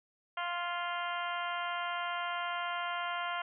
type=harmonic tone with a mistuned harmonic; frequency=349.2 Hz; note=F4; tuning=in tune; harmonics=2 / 3 / 4 / 5 / 6 / 7 / 8 / 9; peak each=-39 / -38 / -39 / -46 / -44 / -51 / -46 / -46 dBFS; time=0.37-3.42 s; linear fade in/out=5 ms; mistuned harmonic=5; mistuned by=-15 cents; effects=none